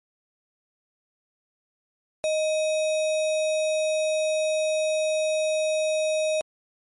sine tone with sample-and-hold, 622.3 Hz, D#5, in tune, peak -21 dBFS, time 2.24-6.41 s, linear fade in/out 0 ms, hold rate 3150 Hz, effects MP3 48 kbps

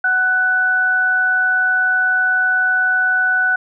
sine tone pair together, 744 / 1488 Hz, F#5 / F#6, +9 / +9 cents, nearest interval octave, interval 1200 cents, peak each -24 / -13 dBFS, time 0.04-3.56 s, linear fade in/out 5 ms, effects none

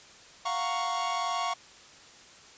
45% pulse chord, Gb major seventh, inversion third, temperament equal, 698.5 / 740 / 932.3 / 1108.7 Hz, F5 / Gb5 / Bb5 / Db6, 0 / 0 / 0 / 0 cents, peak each -34 / -37 / -37 / -31 dBFS, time 0.45-1.54 s, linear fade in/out 10 ms, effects white hiss -52 dBFS RMS until 2.57 s + resampled to 16000 Hz

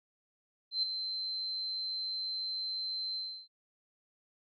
sine tone with ADSR envelope, 4097 Hz, C8, 37 cents flat, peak -26 dBFS, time 0.71-3.48 s, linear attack 120 ms, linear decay 5 ms, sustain -8 dB, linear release 320 ms, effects none

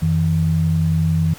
sine tone pair together, 89.78 / 160.8 Hz, F2 / E3, +48 / -43 cents, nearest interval minor seventh, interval 1009 cents, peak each -19 / -15 dBFS, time 0.02-1.34 s, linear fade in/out 5 ms, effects pink hiss -40 dBFS RMS until 1.38 s + MP3 96 kbps

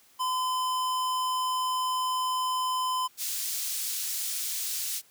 square tone, 1020 Hz, C6, 44 cents flat, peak -27 dBFS, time 0.19-3.08 s, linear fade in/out 20 ms
pink high-pass noise, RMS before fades -32 dBFS, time 3.17-5.02 s, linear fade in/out 50 ms, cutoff 5300 Hz, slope 12 dB/octave
effects white hiss -60 dBFS RMS until 5.1 s + high-pass 80 Hz 12 dB/octave

